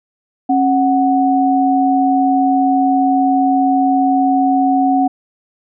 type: tone pair together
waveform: sine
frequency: 271.5 / 740.5 Hz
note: C#4 / F#5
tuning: -36 / +1 cents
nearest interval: octave + perfect fourth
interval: 1737 cents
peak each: -13 dBFS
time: 0.49-5.08 s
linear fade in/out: 10 ms
effects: none